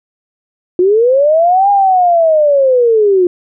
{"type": "linear two-way sweep", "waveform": "sine", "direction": "up then down", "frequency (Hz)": [349.2, 815, 349.2], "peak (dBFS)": -6, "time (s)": [0.79, 3.27], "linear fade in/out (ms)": 2, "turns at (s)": 1.7, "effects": []}